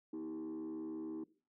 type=tone with frequency modulation; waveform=sine; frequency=319.1 Hz; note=D#4; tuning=44 cents sharp; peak=-38 dBFS; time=0.13-1.24 s; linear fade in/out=5 ms; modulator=73.7 Hz; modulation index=0.72; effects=noise-tail reverb RT60 0.4 s tail -19 dB re dry + tanh soft clip ceiling -39 dBFS